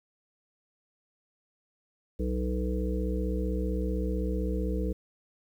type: harmonic tone with a mistuned harmonic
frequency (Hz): 62.5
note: B1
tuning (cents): +21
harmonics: 1 / 3 / 5 / 7 / 8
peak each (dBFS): -29 / -34 / -36 / -37 / -38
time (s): 2.19-4.93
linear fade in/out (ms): 10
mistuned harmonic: 8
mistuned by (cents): -24
effects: 10-bit